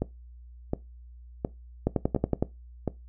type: two click trains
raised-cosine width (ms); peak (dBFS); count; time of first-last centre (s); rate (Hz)
2; -13 / -10; 5 / 7; 0.02-2.877 / 1.87-2.426; 1.4 / 10.8
effects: noise-tail reverb RT60 0.2 s tail -19 dB re dry + added 60 Hz sine -45 dBFS peak until 3.08 s

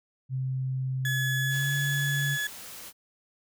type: tone with pitch glide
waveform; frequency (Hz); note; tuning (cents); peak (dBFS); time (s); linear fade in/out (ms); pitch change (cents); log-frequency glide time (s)
sine; 130.81 to 140.2; C3 to C#3; 0 to +20; -27; 0.29-2.38; 50; +120; 1.36-1.75
type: tone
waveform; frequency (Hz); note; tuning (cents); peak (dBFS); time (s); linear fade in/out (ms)
35% pulse; 1700; G#6; +40; -26; 1.05-2.47; 2
type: noise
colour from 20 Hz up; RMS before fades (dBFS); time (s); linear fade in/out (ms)
white; -43; 1.49-2.93; 50
effects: none

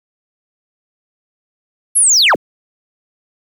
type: linear sweep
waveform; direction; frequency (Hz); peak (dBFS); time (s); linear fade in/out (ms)
sine; down; 11400 to 56.4; -5; 1.95-2.36; 20
effects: tanh soft clip ceiling -6 dBFS + 7-bit

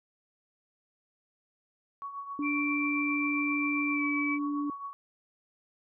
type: tone with tremolo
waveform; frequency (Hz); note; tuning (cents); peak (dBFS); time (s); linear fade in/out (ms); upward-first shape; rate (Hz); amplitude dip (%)
sine; 1119; C#6; +16; -34; 2.02-4.93; 0; triangle; 7.5; 65
type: tone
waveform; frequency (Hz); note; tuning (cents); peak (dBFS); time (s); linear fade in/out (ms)
sine; 290.7; D4; -18; -29; 2.39-4.7; 2
type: tone with pitch glide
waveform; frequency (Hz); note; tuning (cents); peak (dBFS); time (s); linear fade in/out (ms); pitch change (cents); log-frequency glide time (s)
sine; 2349 to 2297; D7 to D7; 0 to -39; -30; 2.42-4.39; 50; -39; 3.92-4.03
effects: none

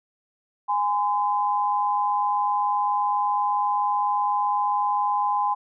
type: tone pair together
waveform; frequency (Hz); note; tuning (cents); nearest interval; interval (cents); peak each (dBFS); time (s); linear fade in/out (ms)
sine; 826 / 1021.7; G#5 / C6; -10 / -42; major third; 368; -23; 0.68-5.55; 20
effects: none

